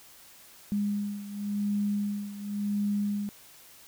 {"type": "beating tone pair", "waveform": "sine", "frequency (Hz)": [204.3, 205.22], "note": ["G#3", "G#3"], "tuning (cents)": [-28, -20], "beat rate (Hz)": 0.92, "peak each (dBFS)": [-29, -33], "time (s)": [0.72, 3.29], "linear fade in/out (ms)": 0, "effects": ["white hiss -53 dBFS RMS until 3.87 s"]}